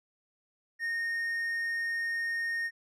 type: tone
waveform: triangle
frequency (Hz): 1846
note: A#6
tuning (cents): -17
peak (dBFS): -28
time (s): 0.79-2.71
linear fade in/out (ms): 50
effects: resampled to 32000 Hz